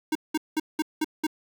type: tone bursts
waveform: square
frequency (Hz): 311.1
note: D#4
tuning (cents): 0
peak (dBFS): -23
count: 6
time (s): 0.12-1.268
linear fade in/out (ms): 5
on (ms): 33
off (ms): 190
effects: 9-bit